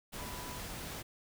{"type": "tone in noise", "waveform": "sine", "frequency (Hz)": 987.8, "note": "B5", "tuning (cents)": 0, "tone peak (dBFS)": -48, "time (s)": [0.17, 0.59], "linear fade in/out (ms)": 20, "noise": "pink", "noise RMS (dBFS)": -43, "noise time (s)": [0.12, 1.03], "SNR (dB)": -8, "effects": []}